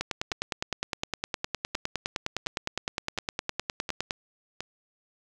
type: two click trains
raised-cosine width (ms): 0.2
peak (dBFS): -16 / -11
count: 7 / 41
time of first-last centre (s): 0.32-4.606 / 0.01-4.108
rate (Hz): 1.4 / 9.76
effects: none